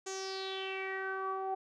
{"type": "tone with low-pass filter sweep", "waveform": "sawtooth", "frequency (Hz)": 383.2, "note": "G4", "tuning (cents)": -39, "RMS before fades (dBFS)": -38, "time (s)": [0.06, 1.55], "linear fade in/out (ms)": 10, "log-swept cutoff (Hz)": [7000, 790], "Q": 6.1, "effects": []}